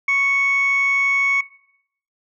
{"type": "tone pair together", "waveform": "sine", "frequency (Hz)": [1105.9, 2217], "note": ["C#6", "C#7"], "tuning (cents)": [-4, 0], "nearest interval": "octave", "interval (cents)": 1204, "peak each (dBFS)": [-25, -14], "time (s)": [0.08, 1.41], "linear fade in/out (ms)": 5, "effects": ["noise-tail reverb RT60 0.7 s tail -20 dB re dry", "tanh soft clip ceiling -11 dBFS"]}